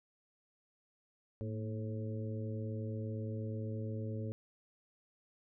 harmonic tone with a mistuned harmonic, 108.5 Hz, A2, 24 cents flat, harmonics 1 / 2 / 3 / 4 / 5, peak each -38 / -44 / -49 / -47 / -49 dBFS, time 1.41-4.32 s, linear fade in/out 0 ms, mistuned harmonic 2, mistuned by +71 cents, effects none

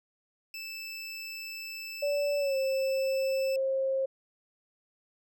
25% pulse tone, 2637 Hz, E7, in tune, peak -34 dBFS, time 0.54-3.56 s, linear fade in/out 2 ms
sine tone with pitch glide, 579 to 534 Hz, D5 to C5, -25 to +35 cents, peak -26 dBFS, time 2.02-4.06 s, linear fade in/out 10 ms, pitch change -140 cents, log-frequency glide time 2.39-2.56 s
effects none

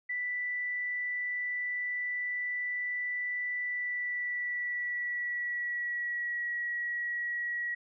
sine tone with pitch glide, 1975.5 to 1917 Hz, B6 to A#6, 0 to +48 cents, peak -31 dBFS, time 0.09-7.75 s, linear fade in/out 10 ms, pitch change -52 cents, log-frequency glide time 3.6-6.49 s, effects none

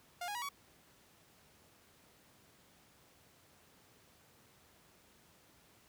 sawtooth tone with pitch steps, 706 / 825.2 / 964.4 / 1127.2 Hz, F5 / G#5 / B5 / C#6, +19 / -11 / -41 / +29 cents, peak -35 dBFS, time 0.21-0.49 s, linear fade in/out 5 ms, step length 70 ms, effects pink hiss -65 dBFS RMS until 5.88 s + high-pass 80 Hz 12 dB/octave

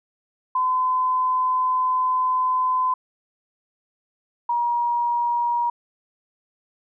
sine tone pair in turn, 1019 / 952.7 Hz, C6 / A#5, -46 / +37 cents, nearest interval minor second, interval 117 cents, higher first, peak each -18 / -19 dBFS, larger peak first, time 0.55-2.94 / 4.49-5.7 s, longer first, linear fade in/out 5 ms, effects none

